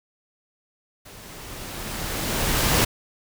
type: noise with level ramp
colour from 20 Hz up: pink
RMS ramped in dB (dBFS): -44 to -18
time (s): 1.05-2.85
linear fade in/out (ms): 10
effects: none